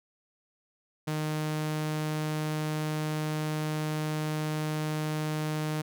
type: tone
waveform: sawtooth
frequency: 153.9 Hz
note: D#3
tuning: 19 cents flat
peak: -25 dBFS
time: 1.07-5.82 s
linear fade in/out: 10 ms
effects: none